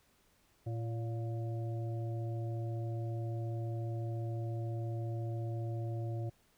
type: harmonic tone with a mistuned harmonic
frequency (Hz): 114.3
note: A#2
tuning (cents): -34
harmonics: 1 / 3 / 5 / 6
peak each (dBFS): -35 / -45 / -49 / -51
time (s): 0.66-6.3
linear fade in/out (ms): 10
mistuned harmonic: 6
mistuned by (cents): +54
effects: pink hiss -70 dBFS RMS until 6.57 s